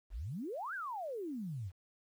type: exponential two-way sweep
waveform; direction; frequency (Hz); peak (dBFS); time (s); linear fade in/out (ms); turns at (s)
sine; up then down; 39.32 to 1661.2 to 82.5; -38; 0.1-1.72; 50; 0.74
effects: 11-bit